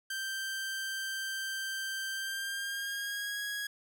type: tone with pitch glide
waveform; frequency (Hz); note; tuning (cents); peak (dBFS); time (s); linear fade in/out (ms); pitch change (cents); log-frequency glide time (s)
sawtooth; 1567 to 1656.3; G6 to G#6; -1 to -5; -31; 0.1-3.67; 5; +96; 2.12-3.42
effects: none